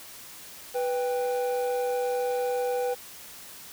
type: tone pair together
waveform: triangle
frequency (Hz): 493.9 / 789.5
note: B4 / G5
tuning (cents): 0 / +12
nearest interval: minor sixth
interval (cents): 812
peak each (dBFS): -24 / -30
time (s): 0.74-2.95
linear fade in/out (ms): 20
effects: white hiss -45 dBFS RMS until 3.72 s